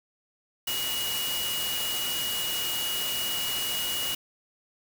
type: tone in noise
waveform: sine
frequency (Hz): 2900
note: F#7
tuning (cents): -35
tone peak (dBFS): -30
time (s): 0.67-4.15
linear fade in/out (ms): 5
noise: white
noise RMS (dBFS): -32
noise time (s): 0.67-4.15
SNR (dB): -1
effects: none